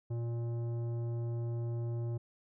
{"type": "tone with tanh clipping", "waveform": "triangle", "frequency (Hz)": 117.5, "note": "A#2", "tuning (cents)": 14, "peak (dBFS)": -35, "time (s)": [0.1, 2.18], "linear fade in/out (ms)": 10, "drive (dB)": 16, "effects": []}